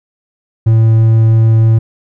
triangle tone, 112.1 Hz, A2, 33 cents sharp, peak -3 dBFS, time 0.66-1.79 s, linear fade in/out 10 ms, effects none

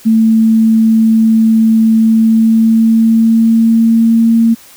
sine tone with pitch glide, 222.9 to 228.4 Hz, A3 to A#3, +23 to -35 cents, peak -5 dBFS, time 0.05-4.55 s, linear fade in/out 20 ms, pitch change +42 cents, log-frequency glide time 2.01-4.34 s, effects white hiss -39 dBFS RMS until 4.76 s

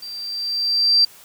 sine tone with level ramp, 4699 Hz, D8, in tune, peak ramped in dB -31 to -10 dBFS, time 0.02-1.05 s, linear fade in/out 5 ms, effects white hiss -46 dBFS RMS until 1.24 s

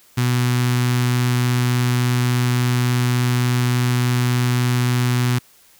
sawtooth tone with notch filter, 123.47 Hz, B2, in tune, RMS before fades -18 dBFS, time 0.17-5.39 s, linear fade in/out 10 ms, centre 560 Hz, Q 0.68, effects white hiss -52 dBFS RMS until 5.79 s

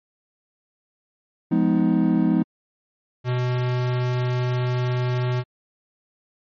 triangle chord, F half-diminished seventh, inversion none, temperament just, 174.61 / 209.5 / 251.4 / 314.3 Hz, F3 / Ab3 / Cb4 / Eb4, 0 / +15 / +31 / +18 cents, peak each -20 dBFS, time 1.51-2.43 s, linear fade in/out 10 ms
square tone, 124.6 Hz, B2, 16 cents sharp, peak -21 dBFS, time 3.24-5.44 s, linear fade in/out 50 ms
effects low-pass 4000 Hz 12 dB/octave + MP3 32 kbps

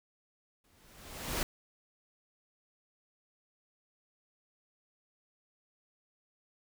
pink noise with exponential growth, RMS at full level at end -31 dBFS, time 0.64-1.43 s, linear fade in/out 2 ms, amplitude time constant 170 ms, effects none

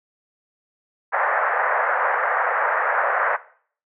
white band-pass noise, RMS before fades -21 dBFS, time 1.12-3.37 s, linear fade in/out 20 ms, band 510 to 1800 Hz, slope 48 dB/octave, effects noise-tail reverb RT60 0.5 s tail -17 dB re dry

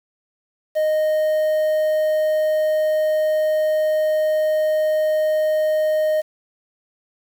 triangle tone with quantisation, 619 Hz, D#5, 9 cents flat, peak -14 dBFS, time 0.75-6.22 s, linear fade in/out 20 ms, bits 7, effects none

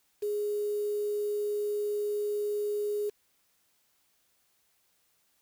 sine tone with quantisation, 415.3 Hz, G#4, in tune, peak -28 dBFS, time 0.22-3.1 s, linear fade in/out 10 ms, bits 8, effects white hiss -71 dBFS RMS until 5.41 s

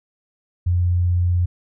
sine tone, 88.4 Hz, F2, 22 cents sharp, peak -15 dBFS, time 0.66-1.46 s, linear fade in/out 10 ms, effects none

